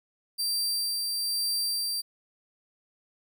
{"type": "tone with tremolo", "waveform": "sawtooth", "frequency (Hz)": 4700, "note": "D8", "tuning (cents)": 1, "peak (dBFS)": -23, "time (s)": [0.38, 2.02], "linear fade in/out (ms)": 20, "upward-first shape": "sine", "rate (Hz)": 1.1, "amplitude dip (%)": 25, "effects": []}